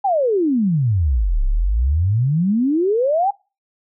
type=exponential two-way sweep; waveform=sine; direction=down then up; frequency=830.6 to 31.7 to 830.6 Hz; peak=-14 dBFS; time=0.04-3.31 s; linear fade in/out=10 ms; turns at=1.44 s; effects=noise-tail reverb RT60 0.3 s tail -24 dB re dry